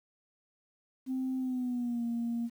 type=tone with pitch glide; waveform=sine; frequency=260 to 234.3 Hz; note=C4 to A#3; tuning=-11 to +9 cents; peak=-29 dBFS; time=1.06-2.5 s; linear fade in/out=50 ms; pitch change=-180 cents; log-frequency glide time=1.38-2.04 s; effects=tanh soft clip ceiling -27 dBFS + 10-bit